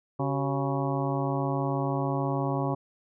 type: harmonic tone with a mistuned harmonic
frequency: 138.59 Hz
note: C#3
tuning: in tune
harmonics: 1 / 2 / 3 / 4 / 5 / 6 / 7 / 8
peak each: -29 / -32 / -34 / -35 / -36 / -37 / -37 / -38 dBFS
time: 0.19-2.75 s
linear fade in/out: 10 ms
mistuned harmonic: 3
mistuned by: -140 cents
effects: none